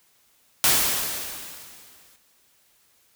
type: noise with exponential decay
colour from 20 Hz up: white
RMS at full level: -17 dBFS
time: 0.64-2.16 s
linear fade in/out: 0 ms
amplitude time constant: 330 ms
effects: white hiss -62 dBFS RMS until 3.15 s